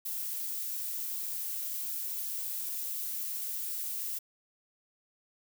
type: noise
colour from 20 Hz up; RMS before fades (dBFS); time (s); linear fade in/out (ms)
violet; -36; 0.05-4.19; 10
effects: none